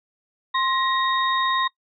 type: tone cluster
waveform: sine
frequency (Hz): 1054 / 1891 / 3732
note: C6 / A#6 / A#7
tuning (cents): +12 / +24 / +1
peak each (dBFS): -21 / -27 / -26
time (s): 0.54-1.68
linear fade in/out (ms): 10
effects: noise-tail reverb RT60 0.1 s tail -22 dB re dry